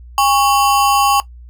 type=ring-modulated tone; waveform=square; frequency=960 Hz; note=B5; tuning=49 cents flat; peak=-8 dBFS; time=0.18-1.2 s; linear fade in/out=0 ms; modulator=147 Hz; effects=noise-tail reverb RT60 0.1 s tail -17 dB re dry + added 60 Hz sine -34 dBFS peak until 1.49 s